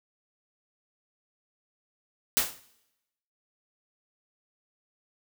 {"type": "noise with exponential decay", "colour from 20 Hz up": "white", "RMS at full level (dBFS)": -20, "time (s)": [2.37, 2.6], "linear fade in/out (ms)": 0, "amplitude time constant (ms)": 49, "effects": ["noise-tail reverb RT60 0.9 s tail -19 dB re dry"]}